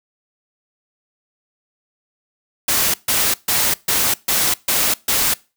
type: noise bursts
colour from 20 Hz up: white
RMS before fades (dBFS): -17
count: 7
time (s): 2.68-5.34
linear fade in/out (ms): 5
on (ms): 260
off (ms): 140
effects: noise-tail reverb RT60 0.3 s tail -22 dB re dry